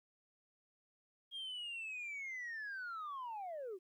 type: linear sweep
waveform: sine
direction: down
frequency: 3261 to 347.5 Hz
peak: -40 dBFS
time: 1.31-3.79 s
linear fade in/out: 50 ms
effects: tanh soft clip ceiling -40 dBFS + 13-bit